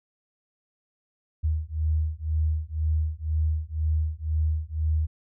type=beating tone pair; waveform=sine; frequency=77.2 / 79.2 Hz; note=D#2 / D#2; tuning=-13 / +31 cents; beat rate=2 Hz; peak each=-26 dBFS; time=1.43-5.07 s; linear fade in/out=20 ms; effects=none

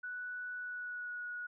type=tone with pitch glide; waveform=sine; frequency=1480 to 1457.9 Hz; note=F#6 to F#6; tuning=0 to -26 cents; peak=-39 dBFS; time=0.03-1.47 s; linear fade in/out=10 ms; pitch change=-26 cents; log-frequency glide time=0.55-1.25 s; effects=none

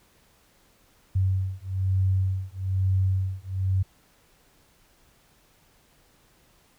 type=beating tone pair; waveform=sine; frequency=94.2 / 95.3 Hz; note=F#2 / G2; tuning=+32 / -48 cents; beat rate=1.1 Hz; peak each=-25 dBFS; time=1.15-3.83 s; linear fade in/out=10 ms; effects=pink hiss -61 dBFS RMS until 6.78 s

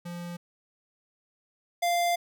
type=tone pair in turn; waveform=square; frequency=173.7 / 694.8 Hz; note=F3 / F5; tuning=-9 / -9 cents; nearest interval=2 octaves; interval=2400 cents; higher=second; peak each=-36 / -24 dBFS; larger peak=second; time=0.05-0.37 / 1.82-2.16 s; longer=second; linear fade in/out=10 ms; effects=none

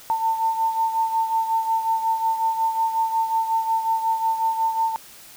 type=beating tone pair; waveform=sine; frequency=897 / 902.5 Hz; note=A5 / A5; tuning=+33 / +44 cents; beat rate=5.5 Hz; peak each=-20 / -27 dBFS; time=0.1-4.96 s; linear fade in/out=0 ms; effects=white hiss -45 dBFS RMS until 5.36 s

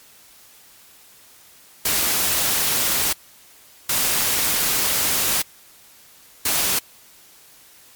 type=noise bursts at uneven times; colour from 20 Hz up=white; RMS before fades=-20 dBFS; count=3; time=1.85-3.13 / 3.89-5.42 / 6.45-6.79 s; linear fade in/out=5 ms; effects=white hiss -49 dBFS RMS until 7.95 s + MP3 96 kbps

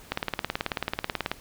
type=click train; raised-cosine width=0.3 ms; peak=-10 dBFS; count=23; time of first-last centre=0.12-1.316 s; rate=18.4 Hz; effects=pink hiss -50 dBFS RMS until 1.4 s

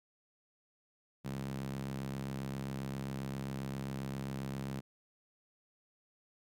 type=tone with high-pass filter; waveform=sawtooth; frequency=67.5 Hz; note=C#2; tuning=45 cents flat; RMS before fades=-40 dBFS; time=1.24-4.81 s; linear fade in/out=20 ms; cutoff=160 Hz; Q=2.9; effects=none

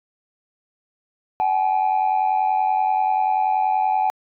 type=tone pair together; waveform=sine; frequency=758.6 / 849 Hz; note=F#5 / G#5; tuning=+43 / +38 cents; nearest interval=major second; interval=195 cents; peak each=-18 dBFS; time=1.4-4.1 s; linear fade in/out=0 ms; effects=tanh soft clip ceiling -13 dBFS

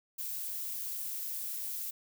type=noise; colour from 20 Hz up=violet; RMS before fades=-38 dBFS; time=0.18-1.91 s; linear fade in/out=10 ms; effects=none

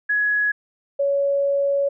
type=tone pair in turn; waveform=sine; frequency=1679 / 560.3 Hz; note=G#6 / C#5; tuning=+18 / +18 cents; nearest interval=octave + perfect fifth; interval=1900 cents; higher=first; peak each=-17 dBFS; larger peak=neither; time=0.09-0.52 / 0.99-1.89 s; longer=second; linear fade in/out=10 ms; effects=none

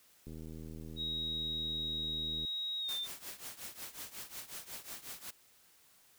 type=click train; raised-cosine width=3 ms; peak=-35 dBFS; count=174; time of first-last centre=0.27-2.449 s; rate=79.4 Hz
type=tone with pitch glide; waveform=sine; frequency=3800 to 3587 Hz; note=A#7 to A7; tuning=+33 to +33 cents; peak=-35 dBFS; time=0.96-3.08 s; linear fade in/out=50 ms; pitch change=-100 cents; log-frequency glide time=2.79-2.95 s
type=noise with tremolo; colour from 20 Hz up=white; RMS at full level=-43 dBFS; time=2.88-5.31 s; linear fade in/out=10 ms; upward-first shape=triangle; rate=5.5 Hz; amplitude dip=90%
effects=white hiss -65 dBFS RMS until 6.18 s

